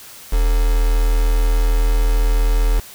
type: tone with quantisation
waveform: sine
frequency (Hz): 40.25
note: E1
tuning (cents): -41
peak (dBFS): -12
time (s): 0.32-2.8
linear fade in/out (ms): 10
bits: 4
effects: white hiss -39 dBFS RMS until 2.94 s